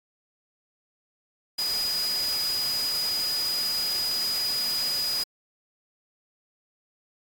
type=tone in noise; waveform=sine; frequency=4938 Hz; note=D#8; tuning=14 cents flat; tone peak=-25 dBFS; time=1.58-5.24 s; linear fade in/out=10 ms; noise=white; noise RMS=-34 dBFS; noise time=1.58-5.24 s; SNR=+6 dB; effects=AAC 64 kbps